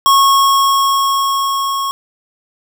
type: tone with level ramp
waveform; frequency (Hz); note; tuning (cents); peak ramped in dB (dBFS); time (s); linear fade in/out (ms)
square; 1096; C#6; -20; -7 to -17; 0.06-1.91; 0
effects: none